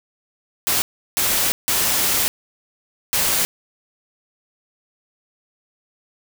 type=noise bursts at uneven times; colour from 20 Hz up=white; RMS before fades=-19 dBFS; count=4; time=0.67-0.82 / 1.17-1.52 / 1.68-2.28 / 3.13-3.45 s; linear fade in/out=0 ms; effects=none